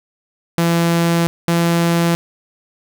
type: tone pair in turn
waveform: sawtooth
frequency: 168.8 / 169.43 Hz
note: E3 / E3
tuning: +41 / +48 cents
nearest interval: unison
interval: 7 cents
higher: second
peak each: -9 dBFS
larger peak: neither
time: 0.58-1.27 / 1.48-2.15 s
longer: first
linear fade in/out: 0 ms
effects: none